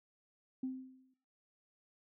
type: tone with exponential decay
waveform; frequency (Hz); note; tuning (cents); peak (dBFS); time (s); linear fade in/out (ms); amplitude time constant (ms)
sine; 260; C4; -11; -33; 0.63-1.14; 5; 110
effects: noise-tail reverb RT60 0.7 s tail -19 dB re dry + tanh soft clip ceiling -29 dBFS